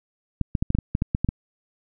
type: clicks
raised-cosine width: 5 ms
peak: -9 dBFS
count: 11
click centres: 0.413 / 0.552 / 0.625 / 0.704 / 0.75 / 0.787 / 0.951 / 1.021 / 1.149 / 1.246 / 1.289 s
effects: none